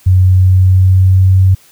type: tone with pitch glide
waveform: sine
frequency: 92.5 to 94.39 Hz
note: F#2 to F#2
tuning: 0 to +35 cents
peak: -4 dBFS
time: 0.06-1.55 s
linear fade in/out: 10 ms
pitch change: +35 cents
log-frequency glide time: 0.18-1.43 s
effects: white hiss -45 dBFS RMS until 1.71 s